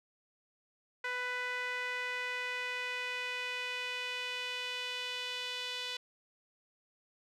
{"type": "tone with band-pass filter sweep", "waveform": "sawtooth", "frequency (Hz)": 496.8, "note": "B4", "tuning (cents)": 10, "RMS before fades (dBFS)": -38, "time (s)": [1.04, 5.97], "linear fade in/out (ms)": 5, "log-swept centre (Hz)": [1800, 3400], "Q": 2.5, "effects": []}